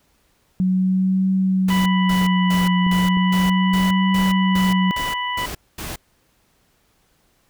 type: tone with vibrato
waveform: sine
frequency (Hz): 185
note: F#3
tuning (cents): 0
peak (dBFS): -15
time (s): 0.6-4.91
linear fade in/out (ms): 0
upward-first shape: triangle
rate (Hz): 0.35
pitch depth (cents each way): 43
type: noise bursts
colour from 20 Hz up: pink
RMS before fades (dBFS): -30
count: 11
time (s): 1.68-5.96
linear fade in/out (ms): 5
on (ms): 180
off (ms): 230
type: harmonic tone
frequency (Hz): 989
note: B5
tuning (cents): +2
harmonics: 1 / 2 / 3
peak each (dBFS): -24 / -27 / -29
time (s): 1.7-5.46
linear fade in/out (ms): 5
type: clicks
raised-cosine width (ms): 3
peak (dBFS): -19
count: 4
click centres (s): 2.614 / 2.866 / 3.171 / 4.56
effects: pink hiss -62 dBFS RMS until 7.49 s